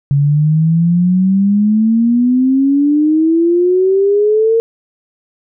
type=exponential sweep; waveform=sine; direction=up; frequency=139.2 to 459.8 Hz; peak=-8 dBFS; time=0.11-4.6 s; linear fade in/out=0 ms; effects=none